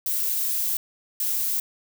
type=noise bursts at uneven times; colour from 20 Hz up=violet; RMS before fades=-25 dBFS; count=2; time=0.06-0.77 / 1.2-1.6 s; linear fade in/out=2 ms; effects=none